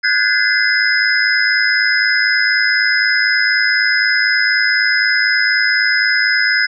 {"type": "tone cluster", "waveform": "sine", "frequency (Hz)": [1471, 1575, 1684, 2043, 5080], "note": ["F#6", "G6", "G#6", "C7", "D#8"], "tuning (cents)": [-11, 8, 24, -42, 35], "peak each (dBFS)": -18, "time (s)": [0.03, 6.67], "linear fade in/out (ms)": 20, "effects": []}